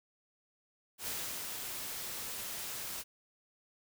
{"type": "noise with ADSR envelope", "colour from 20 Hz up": "white", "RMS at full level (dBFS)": -38, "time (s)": [0.98, 3.04], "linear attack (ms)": 88, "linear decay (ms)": 340, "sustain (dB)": -3, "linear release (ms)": 37, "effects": []}